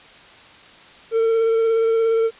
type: tone with vibrato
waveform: triangle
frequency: 452.3 Hz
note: A4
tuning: 48 cents sharp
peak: -13 dBFS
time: 1.11-2.31 s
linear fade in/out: 50 ms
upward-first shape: sine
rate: 17 Hz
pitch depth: 15 cents each way
effects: white hiss -45 dBFS RMS until 2.39 s + resampled to 8000 Hz